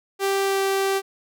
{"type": "tone with pitch glide", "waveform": "sawtooth", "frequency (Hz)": [392, 389.5], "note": ["G4", "G4"], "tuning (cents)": [0, -11], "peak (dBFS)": -16, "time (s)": [0.19, 1.02], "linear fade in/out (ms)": 50, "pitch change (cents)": -11, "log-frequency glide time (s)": [0.43, 0.6], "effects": []}